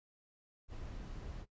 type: noise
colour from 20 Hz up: brown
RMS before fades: -45 dBFS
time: 0.68-1.46 s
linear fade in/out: 50 ms
effects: noise-tail reverb RT60 0.1 s tail -19 dB re dry + resampled to 16000 Hz